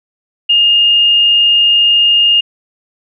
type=tone; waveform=sine; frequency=2833 Hz; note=F7; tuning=24 cents sharp; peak=-6 dBFS; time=0.49-2.41 s; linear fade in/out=10 ms; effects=none